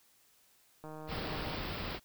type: click train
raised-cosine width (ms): 1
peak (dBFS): -33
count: 111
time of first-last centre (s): 0.84-1.55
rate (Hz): 155
type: band-stop noise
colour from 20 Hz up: pink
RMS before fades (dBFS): -39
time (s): 1.07-2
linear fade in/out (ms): 50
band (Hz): 5200 to 16000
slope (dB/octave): 96
effects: white hiss -67 dBFS RMS until 2.04 s